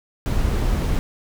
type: noise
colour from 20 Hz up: brown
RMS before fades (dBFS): -20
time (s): 0.26-0.99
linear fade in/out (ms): 0
effects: none